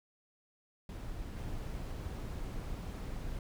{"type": "noise with level steps", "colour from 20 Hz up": "brown", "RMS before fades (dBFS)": [-42, -40], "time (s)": [0.89, 3.39], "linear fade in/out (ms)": 2, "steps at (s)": 1.36, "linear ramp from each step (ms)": 20, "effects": []}